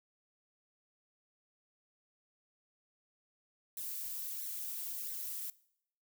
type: noise with flanger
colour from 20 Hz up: violet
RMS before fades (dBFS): -41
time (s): 3.77-5.5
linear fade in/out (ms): 2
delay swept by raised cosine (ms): 0.51 to 4.11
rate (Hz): 1.5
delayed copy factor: +0.6
effects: noise-tail reverb RT60 0.7 s tail -21 dB re dry